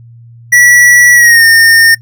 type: tone with pitch glide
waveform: square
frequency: 1944 to 1824.3 Hz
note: B6 to A#6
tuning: -28 to -38 cents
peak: -3 dBFS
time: 0.52-1.95 s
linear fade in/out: 10 ms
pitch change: -110 cents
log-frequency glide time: 1.14-1.44 s
effects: noise-tail reverb RT60 0.1 s tail -22 dB re dry + added 117 Hz sine -32 dBFS peak until 2.01 s